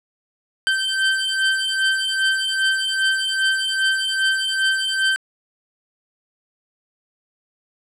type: beating tone pair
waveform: 25% pulse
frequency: 1552 / 1554.5 Hz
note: G6 / G6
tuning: -18 / -15 cents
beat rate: 2.5 Hz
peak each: -17 dBFS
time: 0.67-5.16 s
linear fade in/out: 0 ms
effects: low-pass 8000 Hz 12 dB/octave